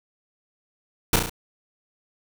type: noise with echo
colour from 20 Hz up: pink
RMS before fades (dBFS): -17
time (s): 1.13-1.16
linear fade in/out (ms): 2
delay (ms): 34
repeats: 4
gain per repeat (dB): -4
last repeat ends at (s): 1.296
effects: none